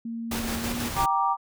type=tone with pitch glide; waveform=sine; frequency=230 to 239.4 Hz; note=A#3 to A#3; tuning=-23 to +46 cents; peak=-30 dBFS; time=0.05-0.89 s; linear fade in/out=5 ms; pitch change=+69 cents; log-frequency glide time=0.59-0.73 s
type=noise with tremolo; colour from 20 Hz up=pink; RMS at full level=-30 dBFS; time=0.31-1.06 s; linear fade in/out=5 ms; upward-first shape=square; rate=6.1 Hz; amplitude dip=30%
type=chord; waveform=sine; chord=G minor; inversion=none; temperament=just; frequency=784 / 940.8 / 1176 Hz; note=G5 / Bb5 / D6; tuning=0 / +16 / +2 cents; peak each=-26 / -25 / -25 dBFS; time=0.95-1.37 s; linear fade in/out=50 ms
effects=none